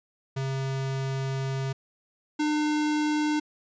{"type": "tone pair in turn", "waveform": "square", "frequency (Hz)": [134.4, 301.7], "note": ["C3", "D4"], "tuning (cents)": [47, 47], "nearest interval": "octave + major second", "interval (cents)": 1400, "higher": "second", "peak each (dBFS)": [-28, -24], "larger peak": "second", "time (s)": [[0.36, 1.73], [2.39, 3.4]], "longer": "first", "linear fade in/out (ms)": 10, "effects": ["resampled to 16000 Hz"]}